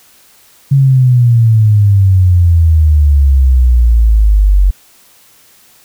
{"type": "exponential sweep", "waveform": "sine", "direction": "down", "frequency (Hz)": [139.7, 46.25], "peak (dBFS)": -4, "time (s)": [0.71, 4.71], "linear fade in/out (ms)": 10, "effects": ["white hiss -45 dBFS RMS until 5.84 s"]}